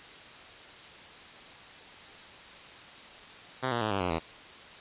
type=tone with pitch steps; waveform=5% pulse; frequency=130 / 118.52 / 108.06 / 98.52 / 89.82 / 81.89 Hz; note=C3 / A#2 / A2 / G2 / F2 / E2; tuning=-11 / +29 / -31 / +9 / +49 / -11 cents; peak=-17 dBFS; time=3.62-4.196 s; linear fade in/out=20 ms; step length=96 ms; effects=white hiss -48 dBFS RMS until 4.8 s + resampled to 8000 Hz